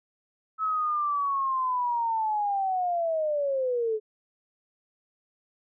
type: linear sweep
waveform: sine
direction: down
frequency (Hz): 1300 to 423.4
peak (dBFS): -24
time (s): 0.58-4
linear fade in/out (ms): 50
effects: none